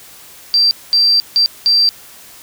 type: tone bursts at uneven times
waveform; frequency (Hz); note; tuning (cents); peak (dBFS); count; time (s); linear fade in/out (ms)
sine; 4699; D8; 0; -8; 4; 0.54-0.71 / 0.93-1.2 / 1.36-1.46 / 1.66-1.89; 0
effects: white hiss -39 dBFS RMS until 2.42 s